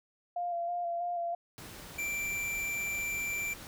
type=tone with vibrato; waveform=sine; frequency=694 Hz; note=F5; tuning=11 cents flat; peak=-31 dBFS; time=0.36-1.35 s; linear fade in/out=5 ms; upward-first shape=square; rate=3.1 Hz; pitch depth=21 cents each way
type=noise; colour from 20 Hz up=pink; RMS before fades=-47 dBFS; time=1.58-3.67 s; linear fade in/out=0 ms
type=tone; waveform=square; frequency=2349 Hz; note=D7; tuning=in tune; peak=-33 dBFS; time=1.98-3.54 s; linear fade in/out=10 ms
effects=none